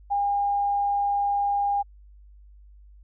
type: tone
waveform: sine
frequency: 808 Hz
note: G#5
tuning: 48 cents flat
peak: -21 dBFS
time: 0.1-1.83 s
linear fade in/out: 20 ms
effects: added 50 Hz sine -47 dBFS peak until 3.03 s